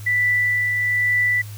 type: tone with tremolo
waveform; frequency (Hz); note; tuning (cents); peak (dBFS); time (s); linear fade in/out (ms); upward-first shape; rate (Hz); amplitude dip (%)
sine; 1975.5; B6; 0; -15; 0.06-1.42; 10; triangle; 1.1; 35
effects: added 104 Hz sine -32 dBFS peak until 1.57 s + white hiss -44 dBFS RMS until 1.57 s